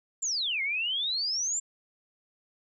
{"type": "exponential two-way sweep", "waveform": "sine", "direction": "down then up", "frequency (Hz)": [7459, 2093, 7459], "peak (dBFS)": -27, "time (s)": [0.22, 1.6], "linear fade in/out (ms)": 10, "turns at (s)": 0.62, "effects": []}